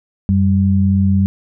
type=tone pair together; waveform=sine; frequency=92.1 / 195.15 Hz; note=F#2 / G3; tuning=-7 / -8 cents; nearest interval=octave + minor second; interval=1299 cents; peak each=-13 dBFS; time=0.29-1.26 s; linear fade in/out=0 ms; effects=none